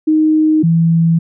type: tone pair in turn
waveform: sine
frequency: 311.1 / 165.47 Hz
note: D#4 / E3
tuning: 0 / +7 cents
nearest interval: major seventh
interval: 1093 cents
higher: first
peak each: -8 dBFS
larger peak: neither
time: 0.07-0.63 / 0.63-1.19 s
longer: neither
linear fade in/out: 10 ms
effects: none